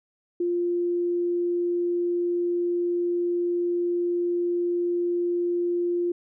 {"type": "tone", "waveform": "sine", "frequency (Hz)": 349.2, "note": "F4", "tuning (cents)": 0, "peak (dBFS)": -22, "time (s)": [0.4, 6.12], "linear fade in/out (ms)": 5, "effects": []}